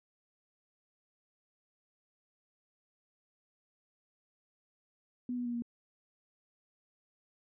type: tone with pitch steps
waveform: sine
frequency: 247 / 244.6 / 239.7 / 236.8 Hz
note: B3 / B3 / A#3 / A#3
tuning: 0 / -16 / +48 / +27 cents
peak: -33 dBFS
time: 5.29-5.622 s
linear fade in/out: 2 ms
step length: 83 ms
effects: none